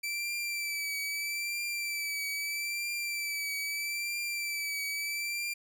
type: tone with vibrato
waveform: sawtooth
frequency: 2326 Hz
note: D7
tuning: 17 cents flat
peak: -29 dBFS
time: 0.03-5.54 s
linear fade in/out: 10 ms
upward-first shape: triangle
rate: 0.78 Hz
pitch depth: 44 cents each way
effects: none